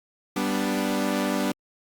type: chord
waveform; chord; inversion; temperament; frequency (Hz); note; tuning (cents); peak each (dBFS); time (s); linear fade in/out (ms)
sawtooth; G major; none; equal; 196 / 246.9 / 293.7; G3 / B3 / D4; 0 / 0 / 0; -24; 0.36-1.52; 5
effects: Opus 48 kbps